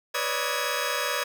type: tone cluster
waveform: 15% pulse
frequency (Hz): 491.5 / 561 / 599 / 1277 / 1658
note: B4 / C#5 / D5 / D#6 / G#6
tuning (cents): -8 / +21 / +34 / +45 / -3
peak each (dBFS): -26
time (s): 0.14-1.24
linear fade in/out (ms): 10
effects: none